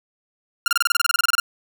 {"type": "tone bursts", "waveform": "sawtooth", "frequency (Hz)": 1396.9, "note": "F6", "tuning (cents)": 0, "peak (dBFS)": -11, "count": 16, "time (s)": [0.66, 1.4], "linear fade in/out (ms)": 2, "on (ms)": 20, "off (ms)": 28, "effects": []}